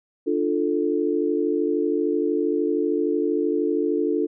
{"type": "chord", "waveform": "sine", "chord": "D minor", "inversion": "none", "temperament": "equal with one note detuned", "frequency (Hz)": [296.2, 349.2, 440], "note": ["D4", "F4", "A4"], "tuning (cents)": [15, 0, 0], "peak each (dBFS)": -24, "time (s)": [0.26, 4.27], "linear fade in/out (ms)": 20, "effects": []}